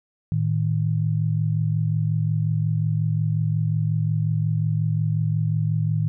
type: tone pair together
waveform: sine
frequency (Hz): 110 / 155.56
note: A2 / D#3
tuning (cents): 0 / 0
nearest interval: tritone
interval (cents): 600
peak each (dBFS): -22 / -22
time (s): 0.32-6.08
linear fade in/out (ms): 0
effects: none